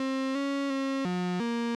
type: tone with pitch steps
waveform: 35% pulse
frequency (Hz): 265.6 / 278.1 / 270.4 / 179.7 / 234.4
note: C4 / C#4 / C#4 / F3 / A#3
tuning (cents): +26 / +6 / -43 / +50 / +10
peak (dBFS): -26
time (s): 0-1.75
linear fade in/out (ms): 2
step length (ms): 350
effects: low-pass 5000 Hz 12 dB/octave